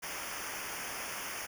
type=noise with comb filter; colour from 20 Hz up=pink; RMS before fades=-40 dBFS; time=0.02-1.47 s; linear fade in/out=20 ms; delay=0.25 ms; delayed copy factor=-0.9; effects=none